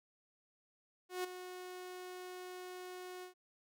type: tone with ADSR envelope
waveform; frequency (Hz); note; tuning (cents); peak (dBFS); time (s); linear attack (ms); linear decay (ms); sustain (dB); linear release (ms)
sawtooth; 364.7; F#4; -25; -31; 1.09-3.34; 150; 12; -11; 110
effects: none